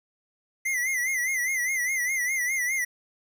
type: tone with vibrato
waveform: square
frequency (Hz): 2037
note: C7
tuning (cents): -47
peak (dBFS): -25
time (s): 0.65-2.85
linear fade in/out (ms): 10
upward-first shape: sine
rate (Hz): 4.9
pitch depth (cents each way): 97
effects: none